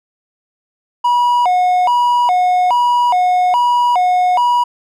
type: tone with vibrato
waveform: triangle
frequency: 839 Hz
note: G#5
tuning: 17 cents sharp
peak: -8 dBFS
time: 1.04-4.64 s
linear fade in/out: 10 ms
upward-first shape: square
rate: 1.2 Hz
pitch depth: 250 cents each way
effects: none